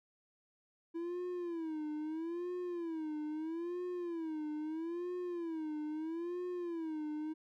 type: tone with vibrato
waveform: triangle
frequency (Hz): 329.6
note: E4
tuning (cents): 0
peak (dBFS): -35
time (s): 0.94-7.34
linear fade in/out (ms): 20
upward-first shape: sine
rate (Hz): 0.77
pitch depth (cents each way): 150
effects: none